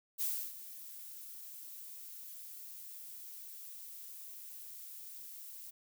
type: noise with ADSR envelope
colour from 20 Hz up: violet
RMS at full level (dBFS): -34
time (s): 0.18-5.71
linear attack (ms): 35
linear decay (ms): 310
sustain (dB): -15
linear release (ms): 14
effects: none